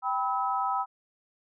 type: chord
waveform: sine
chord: E minor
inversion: first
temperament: equal with one note detuned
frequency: 784 / 987.8 / 1289.1 Hz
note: G5 / B5 / E6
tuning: 0 / 0 / -39 cents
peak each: -30 dBFS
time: 0.02-0.86 s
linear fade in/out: 50 ms
effects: none